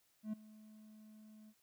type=tone with ADSR envelope; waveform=triangle; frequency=215.3 Hz; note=A3; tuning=37 cents flat; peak=-34 dBFS; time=0.23-1.54 s; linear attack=100 ms; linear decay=10 ms; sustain=-20 dB; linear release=56 ms; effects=white hiss -75 dBFS RMS until 1.62 s